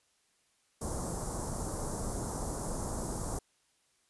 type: band-stop noise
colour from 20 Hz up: pink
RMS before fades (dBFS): -36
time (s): 0.81-3.39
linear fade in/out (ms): 5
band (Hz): 1100 to 6700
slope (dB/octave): 24
effects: white hiss -72 dBFS RMS until 4.09 s + resampled to 24000 Hz